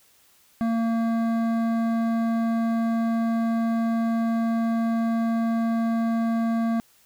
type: tone with hard clipping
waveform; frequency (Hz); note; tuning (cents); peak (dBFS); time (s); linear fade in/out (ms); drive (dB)
sine; 228.5; A#3; -34; -23; 0.61-6.8; 0; 12
effects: white hiss -59 dBFS RMS until 7.05 s